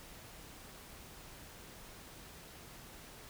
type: silence
effects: pink hiss -53 dBFS RMS until 3.29 s